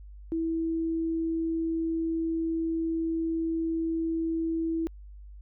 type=tone; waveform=sine; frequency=327.2 Hz; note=E4; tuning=13 cents flat; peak=-26 dBFS; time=0.32-4.87 s; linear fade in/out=0 ms; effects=added 50 Hz sine -43 dBFS peak until 5.41 s